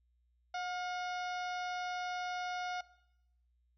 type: harmonic tone with a mistuned harmonic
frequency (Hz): 724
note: F#5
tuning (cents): -38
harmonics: 1 / 2 / 3 / 4 / 5 / 6 / 7 / 8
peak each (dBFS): -37 / -43 / -48 / -53 / -52 / -56 / -54 / -55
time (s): 0.54-2.81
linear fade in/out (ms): 5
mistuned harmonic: 2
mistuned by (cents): -34
effects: noise-tail reverb RT60 0.8 s tail -18 dB re dry + added 60 Hz sine -70 dBFS peak until 3.77 s